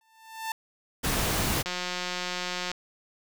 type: tone with exponential growth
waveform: sawtooth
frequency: 890 Hz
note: A5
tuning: 20 cents sharp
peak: -24 dBFS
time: 0.01-0.52 s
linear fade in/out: 2 ms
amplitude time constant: 110 ms
type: noise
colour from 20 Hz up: pink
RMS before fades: -27 dBFS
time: 1.03-1.63 s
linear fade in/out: 20 ms
type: click train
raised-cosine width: 0.2 ms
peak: -14 dBFS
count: 191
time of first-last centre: 1.66-2.716 s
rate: 180 Hz
effects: none